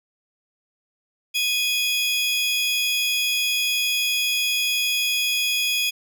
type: tone pair together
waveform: 35% pulse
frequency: 2489 / 3348 Hz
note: D#7 / G#7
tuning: 0 / +13 cents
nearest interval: perfect fourth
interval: 513 cents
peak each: -21 dBFS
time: 1.34-5.91 s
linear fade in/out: 20 ms
effects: none